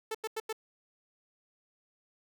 sawtooth tone bursts, 440 Hz, A4, in tune, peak -29 dBFS, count 4, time 0.11-0.528 s, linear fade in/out 5 ms, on 37 ms, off 90 ms, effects none

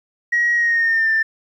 sine tone with pitch glide, 1900 to 1783 Hz, A#6 to A6, +33 to +22 cents, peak -13 dBFS, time 0.32-1.23 s, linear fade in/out 10 ms, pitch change -111 cents, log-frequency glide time 0.54-1.11 s, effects tanh soft clip ceiling -10 dBFS + 9-bit

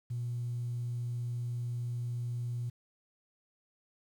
sine tone, 120.4 Hz, B2, 44 cents flat, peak -32 dBFS, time 0.1-2.7 s, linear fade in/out 10 ms, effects tanh soft clip ceiling -28 dBFS + 10-bit

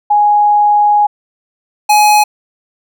sine / square tone pair in turn, 830.6 / 840.7 Hz, G#5 / G#5, 0 / +21 cents, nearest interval unison, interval 21 cents, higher second, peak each -6 dBFS, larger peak neither, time 0.1-1.07 / 1.89-2.24 s, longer first, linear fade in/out 10 ms, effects none

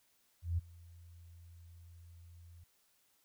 sine tone with ADSR envelope, 85.2 Hz, F2, 42 cents flat, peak -29 dBFS, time 0.42-2.64 s, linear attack 160 ms, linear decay 18 ms, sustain -24 dB, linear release 6 ms, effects white hiss -73 dBFS RMS until 3.24 s

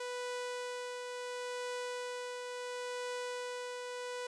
sawtooth tone with tremolo, 493.9 Hz, B4, in tune, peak -33 dBFS, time 0-4.27 s, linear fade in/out 5 ms, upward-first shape triangle, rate 0.72 Hz, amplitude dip 35%, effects resampled to 22050 Hz + 12-bit

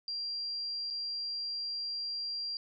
sine tone with dropouts, 4750 Hz, D8, 19 cents sharp, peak -34 dBFS, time 0.08-2.57 s, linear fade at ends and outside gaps 1 ms, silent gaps 0.903-0.907 s, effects none

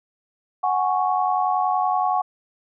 sine chord, F# suspended second, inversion none, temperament equal, 740 / 830.6 / 1108.7 Hz, F#5 / G#5 / C#6, 0 / 0 / 0 cents, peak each -21 / -24 / -24 dBFS, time 0.63-2.22 s, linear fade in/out 10 ms, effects none

